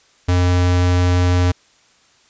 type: tone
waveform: square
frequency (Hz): 89.4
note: F2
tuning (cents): +41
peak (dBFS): -13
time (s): 0.28-1.52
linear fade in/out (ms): 10
effects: white hiss -54 dBFS RMS until 2.29 s + resampled to 16000 Hz